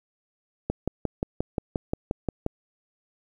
click train, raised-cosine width 2 ms, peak -12 dBFS, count 11, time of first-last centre 0.7-2.464 s, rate 5.67 Hz, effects 9-bit

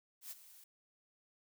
blue noise with ADSR envelope, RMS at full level -45 dBFS, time 0.21-0.64 s, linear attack 100 ms, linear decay 28 ms, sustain -14 dB, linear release 3 ms, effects none

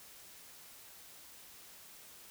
silence, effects white hiss -55 dBFS RMS until 2.3 s

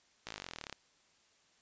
slowing click train, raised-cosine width 0.2 ms, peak -24 dBFS, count 21, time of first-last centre 0.27-0.727 s, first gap 17 ms, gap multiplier 1.03, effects white hiss -69 dBFS RMS until 1.61 s + resampled to 16000 Hz

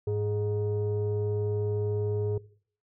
sine tone pair together, 103.83 / 417.5 Hz, G#2 / G#4, 0 / +9 cents, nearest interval 2 octaves, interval 2409 cents, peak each -27 dBFS, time 0.07-2.38 s, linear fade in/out 5 ms, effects noise-tail reverb RT60 0.5 s tail -20 dB re dry + tanh soft clip ceiling -22 dBFS

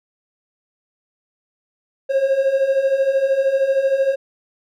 triangle beating tone pair, 530 / 543 Hz, C5 / C#5, +22 / -36 cents, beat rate 13 Hz, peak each -19 / -14 dBFS, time 2.09-4.16 s, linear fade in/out 20 ms, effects none

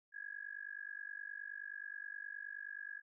sine tone with amplitude modulation, 1661.2 Hz, G#6, in tune, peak -40 dBFS, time 0.12-3.02 s, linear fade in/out 50 ms, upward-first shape sine, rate 49.5 Hz, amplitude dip 100%, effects none

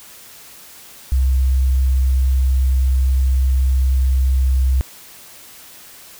sine tone, 65.41 Hz, C2, in tune, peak -11 dBFS, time 1.12-4.81 s, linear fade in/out 0 ms, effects tanh soft clip ceiling -8 dBFS + white hiss -41 dBFS RMS until 6.19 s

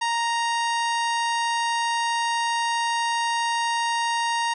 harmonic tone, 932.3 Hz, A#5, in tune, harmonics 1 / 2 / 3 / 4 / 5 / 6 / 7 / 9 / 10, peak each -23 / -29 / -33 / -35 / -37 / -39 / -40 / -42 / -43 dBFS, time 0.01-4.54 s, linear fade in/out 10 ms, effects none

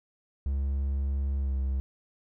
triangle tone with pitch glide, 68.8 to 66.57 Hz, C#2 to C2, -12 to +31 cents, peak -24 dBFS, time 0.46-1.8 s, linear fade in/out 0 ms, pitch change -57 cents, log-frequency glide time 1.4-1.54 s, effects none

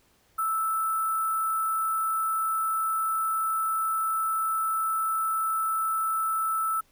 sine tone with sample-and-hold, 1318.5 Hz, E6, in tune, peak -24 dBFS, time 0.38-6.81 s, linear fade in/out 10 ms, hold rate 11025 Hz, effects pink hiss -64 dBFS RMS until 6.91 s

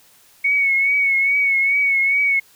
sine tone with vibrato, 2217 Hz, C#7, in tune, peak -14 dBFS, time 0.44-2.4 s, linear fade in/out 10 ms, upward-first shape triangle, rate 2.4 Hz, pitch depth 51 cents each way, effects white hiss -52 dBFS RMS until 2.55 s

